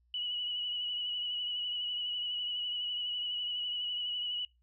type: tone with vibrato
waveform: sine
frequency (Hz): 2938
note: F#7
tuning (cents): -13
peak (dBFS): -33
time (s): 0.14-4.45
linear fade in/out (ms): 2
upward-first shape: triangle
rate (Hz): 12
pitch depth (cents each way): 35
effects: noise-tail reverb RT60 0.2 s tail -24 dB re dry + added 60 Hz sine -67 dBFS peak until 4.62 s